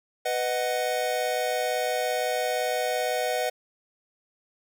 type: chord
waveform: square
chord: B major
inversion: none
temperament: equal with one note detuned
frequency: 496.5 / 622.3 / 740 Hz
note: B4 / D#5 / F#5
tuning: +9 / 0 / 0 cents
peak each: -30 dBFS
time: 0.25-3.5 s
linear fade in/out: 10 ms
effects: none